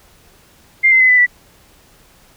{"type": "tone with pitch steps", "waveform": "sine", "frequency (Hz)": [2100, 2065, 2031, 1997.1, 1963.9], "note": ["C7", "C7", "B6", "B6", "B6"], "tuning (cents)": [6, -23, 48, 19, -10], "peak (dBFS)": -7, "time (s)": [0.83, 1.265], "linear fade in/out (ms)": 20, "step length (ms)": 87, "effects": ["pink hiss -49 dBFS RMS until 2.36 s"]}